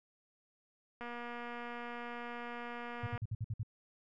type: click train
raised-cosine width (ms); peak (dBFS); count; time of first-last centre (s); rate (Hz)
0.5; -30; 519; 1.01-3.177; 239
type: tone bursts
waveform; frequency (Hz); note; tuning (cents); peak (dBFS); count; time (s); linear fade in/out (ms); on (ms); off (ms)
sine; 109.5; A2; -8; -34; 7; 3.03-3.632; 5; 38; 56
effects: none